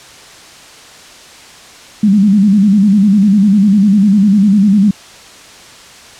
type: tone with vibrato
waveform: sine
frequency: 201.8 Hz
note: G#3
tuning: 49 cents flat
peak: -5 dBFS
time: 2.03-4.91 s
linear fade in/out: 5 ms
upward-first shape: square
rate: 10 Hz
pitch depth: 87 cents each way
effects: white hiss -36 dBFS RMS until 6.19 s + low-pass 7000 Hz 12 dB/octave